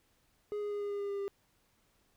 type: tone with pitch steps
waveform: triangle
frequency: 416.1 / 413.5 / 410.8 / 408.2 / 405.7 / 403.1 / 400.5 / 398 Hz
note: G#4 / G#4 / G#4 / G#4 / G#4 / G4 / G4 / G4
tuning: +3 / -8 / -19 / -30 / -41 / +48 / +37 / +26 cents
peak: -32 dBFS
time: 0.52-1.28 s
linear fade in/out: 0 ms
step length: 95 ms
effects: pink hiss -72 dBFS RMS until 2.16 s